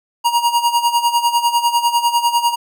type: tone with tremolo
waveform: square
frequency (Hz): 946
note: A#5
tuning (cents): +25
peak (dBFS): -11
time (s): 0.24-2.56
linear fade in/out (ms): 20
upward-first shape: sine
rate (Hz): 10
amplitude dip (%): 75
effects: none